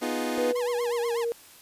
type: chord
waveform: 25% pulse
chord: F half-diminished seventh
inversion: second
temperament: equal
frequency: 246.9 / 311.1 / 349.2 / 415.3 Hz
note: Cb4 / Eb4 / F4 / Ab4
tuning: 0 / 0 / 0 / 0 cents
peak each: -27 / -29 / -30 / -32 dBFS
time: 0.01-0.53 s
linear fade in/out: 20 ms
type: tone with pitch glide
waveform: sine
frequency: 491 to 467.7 Hz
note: B4 to A#4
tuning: -10 to +6 cents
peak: -25 dBFS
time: 0.38-1.32 s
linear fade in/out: 0 ms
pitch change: -84 cents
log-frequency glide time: 0.51-1.17 s
type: tone with vibrato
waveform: sawtooth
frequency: 940 Hz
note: A#5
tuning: 14 cents sharp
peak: -30 dBFS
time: 0.55-1.25 s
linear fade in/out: 10 ms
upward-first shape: sine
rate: 8.2 Hz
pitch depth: 250 cents each way
effects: white hiss -51 dBFS RMS until 1.61 s + resampled to 32000 Hz